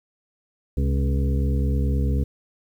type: harmonic tone with a mistuned harmonic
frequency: 69.3 Hz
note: C#2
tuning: in tune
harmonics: 1 / 2 / 3 / 4 / 6 / 7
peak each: -20 / -26 / -30 / -32 / -36 / -37 dBFS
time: 0.77-2.24 s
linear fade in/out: 5 ms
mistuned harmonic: 2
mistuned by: -62 cents
effects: 9-bit